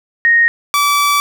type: tone pair in turn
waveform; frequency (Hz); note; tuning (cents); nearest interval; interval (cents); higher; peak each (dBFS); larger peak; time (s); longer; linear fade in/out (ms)
sine / sawtooth; 1863 / 1154.3; A#6 / D6; -2 / -30; minor sixth; 828; first; -7; neither; 0.25-0.48 / 0.74-1.2; second; 0
effects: none